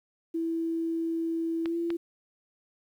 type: tone with pitch glide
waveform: sine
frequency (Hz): 329.6 to 338.3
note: E4 to E4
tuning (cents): 0 to +45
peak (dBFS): -27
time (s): 0.34-1.97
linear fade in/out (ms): 10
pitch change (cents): +45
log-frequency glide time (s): 1.64-1.77
type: clicks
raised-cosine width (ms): 0.3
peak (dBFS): -22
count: 2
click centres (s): 1.658 / 1.904
effects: 10-bit